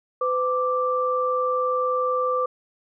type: tone pair together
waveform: sine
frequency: 506 / 1174.7 Hz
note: B4 / D6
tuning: +42 / 0 cents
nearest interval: octave + minor third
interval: 1458 cents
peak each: -23 dBFS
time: 0.21-2.46 s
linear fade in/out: 5 ms
effects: none